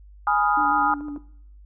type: chord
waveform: sine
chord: F half-diminished seventh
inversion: first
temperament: equal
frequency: 830.6 / 987.8 / 1244.5 / 1396.9 Hz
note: Ab5 / Cb6 / Eb6 / F6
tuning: 0 / 0 / 0 / 0 cents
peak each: -21 / -27 / -22 / -26 dBFS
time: 0.27-0.94 s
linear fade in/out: 2 ms
type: tone with vibrato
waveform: sine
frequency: 293.7 Hz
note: D4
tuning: in tune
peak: -29 dBFS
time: 0.57-1.18 s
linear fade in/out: 5 ms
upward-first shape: triangle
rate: 6.7 Hz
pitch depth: 42 cents each way
type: clicks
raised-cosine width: 1 ms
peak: -29 dBFS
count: 10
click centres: 0.61 / 0.653 / 0.715 / 0.783 / 0.821 / 0.901 / 0.935 / 1.008 / 1.084 / 1.162 s
effects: noise-tail reverb RT60 0.7 s tail -20 dB re dry + added 50 Hz sine -44 dBFS peak until 1.65 s